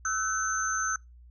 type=tone cluster; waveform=sine; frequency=1303 / 1516 / 6220 Hz; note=E6 / F#6 / G8; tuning=-20 / +42 / -14 cents; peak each=-31 dBFS; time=0.05-0.96 s; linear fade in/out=2 ms; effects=noise-tail reverb RT60 0.2 s tail -24 dB re dry + added 60 Hz sine -49 dBFS peak until 1.3 s